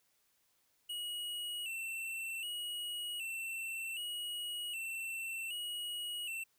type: tone with vibrato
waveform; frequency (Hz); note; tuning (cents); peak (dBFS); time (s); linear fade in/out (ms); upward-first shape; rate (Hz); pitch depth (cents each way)
square; 2794; F7; 0; -39; 0.89-6.44; 10; square; 0.65; 66
effects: white hiss -75 dBFS RMS until 6.58 s